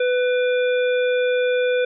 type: harmonic tone with a mistuned harmonic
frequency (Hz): 498.3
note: B4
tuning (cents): +15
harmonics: 1 / 3 / 5 / 7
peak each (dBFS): -17 / -27 / -31 / -34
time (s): 0-1.85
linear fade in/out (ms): 5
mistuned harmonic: 5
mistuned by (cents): -60
effects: none

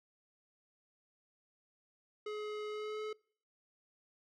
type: tone with pitch glide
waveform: square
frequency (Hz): 422.9 to 429.1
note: G#4 to A4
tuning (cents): +31 to -43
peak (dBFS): -39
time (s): 2.26-3.13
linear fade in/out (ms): 5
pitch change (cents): +26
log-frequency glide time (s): 2.69-3.01
effects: noise-tail reverb RT60 0.5 s tail -24 dB re dry + low-pass 4000 Hz 12 dB/octave

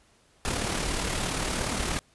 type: noise with amplitude modulation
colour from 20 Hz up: pink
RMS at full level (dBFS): -27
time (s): 0.45-1.99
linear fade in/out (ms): 0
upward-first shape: sine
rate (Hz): 37.1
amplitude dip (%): 45
effects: pink hiss -62 dBFS RMS until 2.14 s + resampled to 24000 Hz

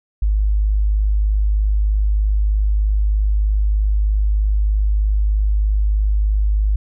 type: tone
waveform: sine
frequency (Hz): 51.6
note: G#1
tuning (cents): -10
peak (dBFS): -13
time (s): 0.22-6.76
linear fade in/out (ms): 5
effects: none

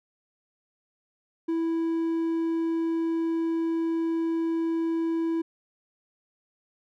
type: tone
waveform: triangle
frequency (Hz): 329.3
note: E4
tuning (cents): -2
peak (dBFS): -22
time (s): 1.48-5.42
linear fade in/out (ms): 10
effects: none

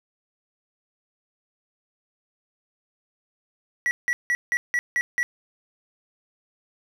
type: tone bursts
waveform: triangle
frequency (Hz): 1939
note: B6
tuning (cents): -32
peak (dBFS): -18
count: 7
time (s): 3.86-5.23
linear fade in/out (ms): 0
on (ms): 50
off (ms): 170
effects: none

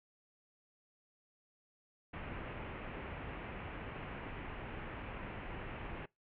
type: low-pass noise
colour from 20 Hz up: pink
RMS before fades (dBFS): -45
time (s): 2.13-6.06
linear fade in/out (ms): 10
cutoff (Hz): 2800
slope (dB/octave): 48
effects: noise-tail reverb RT60 0.2 s tail -24 dB re dry

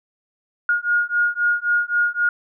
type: beating tone pair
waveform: sine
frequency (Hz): 1429 / 1432.8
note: F6 / F6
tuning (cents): +39 / +44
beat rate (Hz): 3.8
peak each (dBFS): -20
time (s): 0.69-2.29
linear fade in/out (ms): 2
effects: none

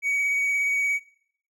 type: tone with vibrato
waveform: triangle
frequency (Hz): 2257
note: C#7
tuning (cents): +31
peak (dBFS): -20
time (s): 0.02-1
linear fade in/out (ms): 50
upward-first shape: sine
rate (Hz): 17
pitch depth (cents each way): 17
effects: noise-tail reverb RT60 0.6 s tail -21 dB re dry

